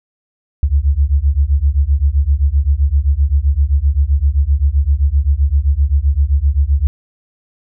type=beating tone pair; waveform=sine; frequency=67 / 74.7 Hz; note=C2 / D2; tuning=+42 / +30 cents; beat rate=7.7 Hz; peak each=-13 dBFS; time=0.63-6.87 s; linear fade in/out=0 ms; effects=none